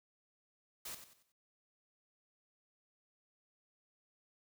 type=noise with echo; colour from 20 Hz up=white; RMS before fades=-45 dBFS; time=0.85-0.95 s; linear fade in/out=5 ms; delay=93 ms; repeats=4; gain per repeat=-9 dB; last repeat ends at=1.322 s; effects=none